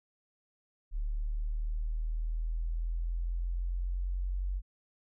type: exponential sweep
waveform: sine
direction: up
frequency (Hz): 36.73 to 46.69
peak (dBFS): -30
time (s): 0.91-4.62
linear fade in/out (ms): 50
effects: none